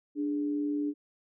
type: tone pair together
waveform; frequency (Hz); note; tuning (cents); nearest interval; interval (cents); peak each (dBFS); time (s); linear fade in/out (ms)
sine; 293.7 / 415.3; D4 / G#4; 0 / 0; tritone; 600; -28 / -40; 0.15-0.94; 50
effects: none